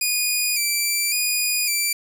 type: tone with vibrato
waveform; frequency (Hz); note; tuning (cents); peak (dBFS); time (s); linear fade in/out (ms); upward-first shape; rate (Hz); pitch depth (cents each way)
10% pulse; 2400; D7; +37; -11; 0.01-1.93; 5; square; 0.9; 44
effects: none